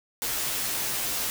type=noise with comb filter; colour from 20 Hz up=white; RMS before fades=-29 dBFS; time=0.22-1.3 s; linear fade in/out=0 ms; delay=12 ms; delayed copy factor=-0.85; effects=none